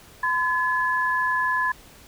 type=tone pair together; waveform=sine; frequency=1015.6 / 1708 Hz; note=B5 / G#6; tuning=+48 / +48 cents; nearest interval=major sixth; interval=900 cents; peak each=-23 dBFS; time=0.23-1.72 s; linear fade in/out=5 ms; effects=pink hiss -49 dBFS RMS until 2.07 s